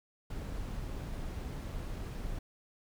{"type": "noise", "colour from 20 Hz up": "brown", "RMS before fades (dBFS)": -39, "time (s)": [0.3, 2.39], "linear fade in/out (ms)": 5, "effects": []}